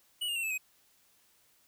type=tone with pitch steps; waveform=square; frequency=2934 / 2824 / 2719 / 2617 / 2519 Hz; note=F#7 / F7 / F7 / E7 / D#7; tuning=-15 / +19 / -47 / -13 / +21 cents; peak=-32 dBFS; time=0.21-0.58 s; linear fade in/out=10 ms; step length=74 ms; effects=white hiss -67 dBFS RMS until 1.67 s